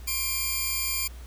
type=tone pair together; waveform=5% pulse; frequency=1069.5 / 2381 Hz; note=C6 / D7; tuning=+38 / +23 cents; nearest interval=octave + major second; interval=1385 cents; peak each=-24 / -17 dBFS; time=0.07-1.08 s; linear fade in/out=10 ms; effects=added 60 Hz sine -39 dBFS peak until 1.26 s + pink hiss -52 dBFS RMS until 1.26 s